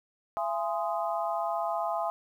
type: harmonic tone with a mistuned harmonic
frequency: 207.6 Hz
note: G#3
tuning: in tune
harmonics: 3 / 4 / 5 / 6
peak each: -31 / -33 / -35 / -37 dBFS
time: 0.37-2.1 s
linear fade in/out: 0 ms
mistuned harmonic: 3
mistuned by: +140 cents
effects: 10-bit